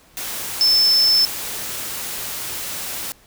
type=tone in noise; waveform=sine; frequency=5274 Hz; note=E8; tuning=in tune; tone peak=-12 dBFS; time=0.61-1.25 s; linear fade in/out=0 ms; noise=white; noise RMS=-28 dBFS; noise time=0.17-3.12 s; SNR=+13 dB; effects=pink hiss -52 dBFS RMS until 3.26 s